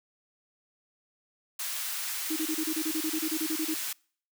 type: high-pass noise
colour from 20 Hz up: white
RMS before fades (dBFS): -34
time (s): 1.59-3.93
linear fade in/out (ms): 5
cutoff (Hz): 1100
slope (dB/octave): 12
type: tone bursts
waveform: sine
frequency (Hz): 315.3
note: D#4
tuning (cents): +23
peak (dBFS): -28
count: 16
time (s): 2.3-3.744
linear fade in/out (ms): 10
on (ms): 64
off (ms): 28
effects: noise-tail reverb RT60 0.5 s tail -26 dB re dry